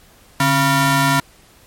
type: ring-modulated tone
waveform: 20% pulse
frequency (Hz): 415.3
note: G#4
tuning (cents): 0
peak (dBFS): -5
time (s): 0.4-1.2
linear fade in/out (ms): 2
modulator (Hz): 560
effects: pink hiss -49 dBFS RMS until 1.66 s + MP3 64 kbps